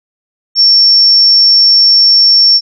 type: tone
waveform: sine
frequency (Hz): 5450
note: F8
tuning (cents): -43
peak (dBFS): -3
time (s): 0.55-2.61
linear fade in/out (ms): 50
effects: none